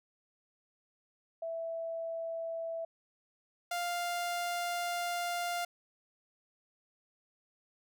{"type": "tone pair in turn", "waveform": ["sine", "sawtooth"], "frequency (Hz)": [660, 699.2], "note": ["E5", "F5"], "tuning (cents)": [2, 2], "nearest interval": "minor second", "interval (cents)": 100, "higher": "second", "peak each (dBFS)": [-35, -29], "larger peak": "second", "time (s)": [[1.42, 2.85], [3.71, 5.65]], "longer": "second", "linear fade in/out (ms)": 5, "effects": []}